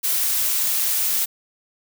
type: noise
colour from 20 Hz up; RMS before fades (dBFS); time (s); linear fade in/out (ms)
blue; -21; 0.03-1.26; 20
effects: none